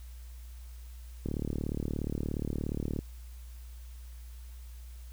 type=click train; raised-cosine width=3 ms; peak=-20 dBFS; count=65; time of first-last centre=1.26-2.99 s; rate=37 Hz; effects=added 60 Hz sine -43 dBFS peak until 5.12 s + white hiss -60 dBFS RMS until 5.12 s